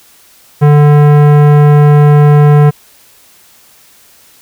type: tone with tanh clipping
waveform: sine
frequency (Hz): 147.3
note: D3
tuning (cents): +6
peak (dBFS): -4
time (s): 0.61-2.71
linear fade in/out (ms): 20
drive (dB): 18
effects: white hiss -43 dBFS RMS until 4.41 s